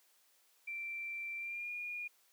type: tone with pitch glide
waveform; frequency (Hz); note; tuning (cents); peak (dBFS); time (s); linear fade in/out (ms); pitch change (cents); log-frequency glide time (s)
sine; 2349 to 2432; D7 to D#7; 0 to -40; -39; 0.67-2.08; 10; +60; 1.37-1.71
effects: white hiss -70 dBFS RMS until 2.32 s + high-pass 400 Hz 12 dB/octave